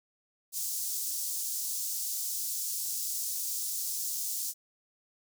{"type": "high-pass noise", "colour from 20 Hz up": "pink", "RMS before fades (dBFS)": -34, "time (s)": [0.52, 4.54], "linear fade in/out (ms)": 50, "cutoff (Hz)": 5700, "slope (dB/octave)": 24, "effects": []}